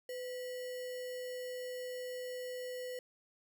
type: tone with sample-and-hold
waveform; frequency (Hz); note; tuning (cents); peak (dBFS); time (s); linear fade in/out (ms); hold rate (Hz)
sine; 503; B4; +32; -39; 0.09-2.99; 2; 2450
effects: none